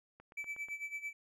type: click train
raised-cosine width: 0.5 ms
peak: -40 dBFS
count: 5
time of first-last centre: 0.2-0.685 s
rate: 8.24 Hz
type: tone with tremolo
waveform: triangle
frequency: 2311 Hz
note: D7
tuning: 28 cents flat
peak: -35 dBFS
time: 0.37-1.13 s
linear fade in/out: 5 ms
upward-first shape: sine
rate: 9 Hz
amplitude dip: 80%
effects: none